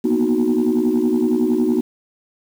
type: chord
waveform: sine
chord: B major seventh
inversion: third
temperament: equal with one note detuned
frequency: 236.1 / 246.9 / 311.1 / 370 Hz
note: A#3 / B3 / D#4 / F#4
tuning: +22 / 0 / 0 / 0 cents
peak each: -19 dBFS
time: 0.04-1.81 s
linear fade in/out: 10 ms
effects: tanh soft clip ceiling -9 dBFS + 7-bit